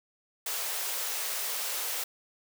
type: high-pass noise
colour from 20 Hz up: white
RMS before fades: -33 dBFS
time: 0.46-2.04 s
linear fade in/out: 5 ms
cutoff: 400 Hz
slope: 48 dB/octave
effects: none